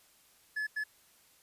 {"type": "tone bursts at uneven times", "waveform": "triangle", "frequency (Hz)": 1715, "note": "A6", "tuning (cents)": -45, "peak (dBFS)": -30, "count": 2, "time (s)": [[0.56, 0.67], [0.76, 0.84]], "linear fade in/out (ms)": 10, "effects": ["white hiss -64 dBFS RMS until 1.42 s", "resampled to 32000 Hz"]}